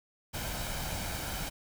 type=noise with comb filter; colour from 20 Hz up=pink; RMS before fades=-36 dBFS; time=0.33-1.5 s; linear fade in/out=20 ms; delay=1.3 ms; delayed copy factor=+0.5; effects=none